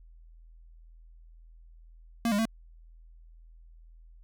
square tone with pitch steps, 231.9 / 203.9 / 224.8 Hz, A#3 / G#3 / A3, -9 / -32 / +37 cents, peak -25 dBFS, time 2.25-2.454 s, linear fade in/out 2 ms, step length 68 ms, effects added 41 Hz sine -50 dBFS peak until 4.23 s

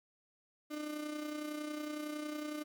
35% pulse tone with amplitude modulation, 300.6 Hz, D4, 40 cents sharp, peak -35 dBFS, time 0.7-2.64 s, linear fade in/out 20 ms, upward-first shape sine, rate 30.9 Hz, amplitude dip 50%, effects none

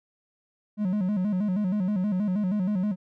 triangle tone with vibrato, 196 Hz, G3, in tune, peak -21 dBFS, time 0.77-2.96 s, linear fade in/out 50 ms, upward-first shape square, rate 6.3 Hz, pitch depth 120 cents each way, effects none

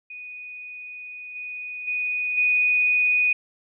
sine tone with level steps, 2479 Hz, D#7, 7 cents flat, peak -35 / -31 / -23 / -17 dBFS, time 0.1-3.33 s, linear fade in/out 5 ms, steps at 1.35 / 1.87 / 2.37 s, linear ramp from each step 10 ms, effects none

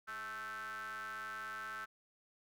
square ring-modulated tone, 113.7 Hz, A#2, 43 cents flat, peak -40 dBFS, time 0.07-1.86 s, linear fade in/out 20 ms, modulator 1430 Hz, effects none

